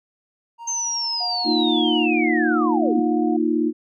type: tone with tremolo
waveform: triangle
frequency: 932.3 Hz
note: A#5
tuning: in tune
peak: -29 dBFS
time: 0.58-2.07 s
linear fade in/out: 50 ms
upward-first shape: sine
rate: 11 Hz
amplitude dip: 30%
type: linear sweep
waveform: sine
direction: down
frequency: 6360 to 190.6 Hz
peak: -22 dBFS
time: 0.67-3 s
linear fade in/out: 10 ms
type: tone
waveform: sine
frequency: 721 Hz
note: F#5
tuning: 45 cents flat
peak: -27 dBFS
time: 1.2-3.37 s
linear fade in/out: 10 ms
type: chord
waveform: sine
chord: Bb suspended fourth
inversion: none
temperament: equal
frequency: 233.1 / 311.1 / 349.2 Hz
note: Bb3 / Eb4 / F4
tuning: 0 / 0 / 0 cents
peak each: -23 / -20 / -23 dBFS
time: 1.44-3.73 s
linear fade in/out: 50 ms
effects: none